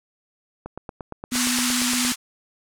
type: click train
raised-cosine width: 1 ms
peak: -19 dBFS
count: 13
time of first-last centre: 0.66-2.05 s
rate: 8.63 Hz
type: band-pass noise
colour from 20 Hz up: white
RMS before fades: -24 dBFS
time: 1.31-2.16 s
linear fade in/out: 50 ms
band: 930 to 9800 Hz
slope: 24 dB/octave
type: tone with vibrato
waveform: sine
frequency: 246.8 Hz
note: B3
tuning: 1 cent flat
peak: -24 dBFS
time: 1.32-2.12 s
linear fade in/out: 0 ms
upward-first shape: square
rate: 16 Hz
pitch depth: 12 cents each way
effects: none